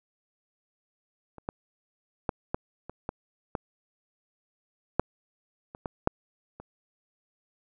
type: clicks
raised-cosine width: 1 ms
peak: -30 / -17 / -12 / -13 / -25 / -17 / -15 / -7 / -27 / -18 / -7 / -28 dBFS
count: 12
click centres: 1.383 / 1.489 / 2.292 / 2.545 / 2.896 / 3.091 / 3.552 / 4.996 / 5.749 / 5.858 / 6.074 / 6.6 s
effects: none